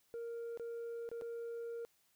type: tone with dropouts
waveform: sine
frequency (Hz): 466.2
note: A#4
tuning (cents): 0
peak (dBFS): -38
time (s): 0.14-1.85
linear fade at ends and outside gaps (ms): 0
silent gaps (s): 0.574-0.597 / 1.09-1.115 / 1.212-1.22
effects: tanh soft clip ceiling -40 dBFS + white hiss -74 dBFS RMS until 2.15 s